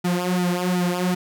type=tone with flanger; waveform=sawtooth; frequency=179.1 Hz; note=F3; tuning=44 cents sharp; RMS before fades=-22 dBFS; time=0.04-1.15 s; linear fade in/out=10 ms; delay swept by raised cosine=1.8 to 5.1 ms; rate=2.7 Hz; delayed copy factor=-0.85; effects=none